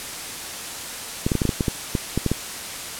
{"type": "clicks", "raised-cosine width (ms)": 3, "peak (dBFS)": -7, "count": 12, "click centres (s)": [1.265, 1.318, 1.353, 1.418, 1.453, 1.492, 1.608, 1.682, 1.952, 2.176, 2.263, 2.316], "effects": ["white hiss -32 dBFS RMS until 2.99 s", "low-pass 11000 Hz 12 dB/octave"]}